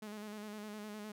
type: tone with vibrato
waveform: sawtooth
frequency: 210.8 Hz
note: G#3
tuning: 26 cents sharp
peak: -40 dBFS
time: 0.02-1.12 s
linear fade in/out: 5 ms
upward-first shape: square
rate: 9.8 Hz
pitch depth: 34 cents each way
effects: none